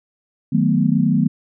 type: chord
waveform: sine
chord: B dominant seventh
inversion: first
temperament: equal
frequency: 155.56 / 185 / 220 / 246.9 Hz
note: D#3 / F#3 / A3 / B3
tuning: 0 / 0 / 0 / 0 cents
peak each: -19 dBFS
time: 0.52-1.28 s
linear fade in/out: 10 ms
effects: none